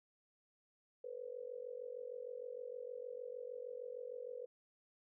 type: tone with amplitude modulation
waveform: sine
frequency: 493.9 Hz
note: B4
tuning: in tune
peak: -40 dBFS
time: 1.04-4.46 s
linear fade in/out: 5 ms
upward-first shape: sine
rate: 46.5 Hz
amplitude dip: 90%
effects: none